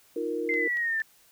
sine chord, Eb suspended second, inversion none, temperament equal, 311.1 / 349.2 / 466.2 Hz, Eb4 / F4 / Bb4, 0 / 0 / 0 cents, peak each -34 / -33 / -30 dBFS, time 0.16-0.68 s, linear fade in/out 5 ms
sine exponential sweep, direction down, 2093 to 1760 Hz, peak -25 dBFS, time 0.49-1.02 s, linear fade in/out 2 ms
click train, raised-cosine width 0.2 ms, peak -29 dBFS, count 3, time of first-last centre 0.54-1.002 s, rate 4.33 Hz
effects white hiss -60 dBFS RMS until 1.31 s

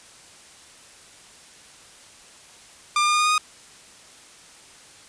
sawtooth tone with pitch steps, 1195 / 1202.6 / 1210.3 / 1218 / 1225.8 / 1233.6 / 1241.4 Hz, D6 / D6 / D#6 / D#6 / D#6 / D#6 / D#6, +30 / +41 / -48 / -37 / -26 / -15 / -4 cents, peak -14 dBFS, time 2.96-3.38 s, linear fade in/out 2 ms, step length 60 ms, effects white hiss -48 dBFS RMS until 5.08 s + resampled to 22050 Hz

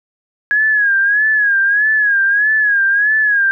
sine tone with vibrato, 1661.2 Hz, G#6, in tune, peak -10 dBFS, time 0.51-3.51 s, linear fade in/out 0 ms, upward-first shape sine, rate 1.6 Hz, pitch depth 86 cents each way, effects none

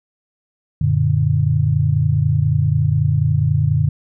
sine chord, Gb augmented, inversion none, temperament equal, 92.5 / 116.54 / 146.83 Hz, Gb2 / Bb2 / D3, 0 / 0 / 0 cents, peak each -19 / -18 / -16 dBFS, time 0.81-3.89 s, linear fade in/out 5 ms, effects none

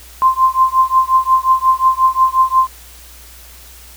sine tone with tremolo, 1045 Hz, C6, 2 cents flat, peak -5 dBFS, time 0.22-2.67 s, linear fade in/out 0 ms, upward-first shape triangle, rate 5.6 Hz, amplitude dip 100%, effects added 60 Hz sine -40 dBFS peak until 3.96 s + white hiss -40 dBFS RMS until 3.96 s

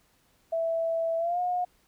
sine tone with pitch glide, 659.3 to 719 Hz, E5 to F#5, 0 to -50 cents, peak -25 dBFS, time 0.52-1.65 s, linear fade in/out 10 ms, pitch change +150 cents, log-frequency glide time 1.18-1.4 s, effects pink hiss -66 dBFS RMS until 1.87 s

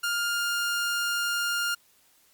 sawtooth tone, 1407 Hz, F6, 12 cents sharp, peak -22 dBFS, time 0.03-1.75 s, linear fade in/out 10 ms, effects white hiss -62 dBFS RMS until 2.33 s + Opus 48 kbps

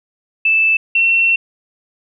sine tone pair in turn, 2637 / 2710 Hz, E7 / E7, 0 / +47 cents, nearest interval unison, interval 47 cents, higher second, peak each -10 dBFS, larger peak neither, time 0.45-0.77 / 0.95-1.36 s, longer second, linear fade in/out 5 ms, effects none

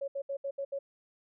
sine tone bursts at uneven times, 554 Hz, C#5, 1 cent flat, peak -32 dBFS, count 6, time 0.01-0.08 / 0.15-0.22 / 0.29-0.37 / 0.44-0.51 / 0.58-0.65 / 0.72-0.79 s, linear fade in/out 10 ms, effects none

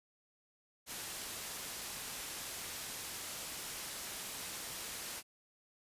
white low-pass noise, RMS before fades -44 dBFS, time 0.86-5.23 s, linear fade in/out 50 ms, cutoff 12000 Hz, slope 12 dB/octave, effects resampled to 32000 Hz

